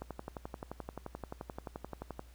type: click train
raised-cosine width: 1 ms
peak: -26 dBFS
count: 26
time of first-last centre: 0.02-2.194 s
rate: 11.5 Hz
effects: added 60 Hz sine -53 dBFS peak until 2.34 s + pink hiss -64 dBFS RMS until 2.34 s